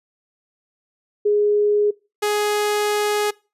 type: tone pair in turn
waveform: sine / sawtooth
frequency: 415.3 / 417.2 Hz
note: G#4 / G#4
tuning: 0 / +8 cents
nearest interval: unison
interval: 8 cents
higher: second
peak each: -14 dBFS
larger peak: neither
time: 1.25-1.91 / 2.22-3.31 s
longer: second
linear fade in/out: 10 ms
effects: noise-tail reverb RT60 0.3 s tail -23 dB re dry + resampled to 32000 Hz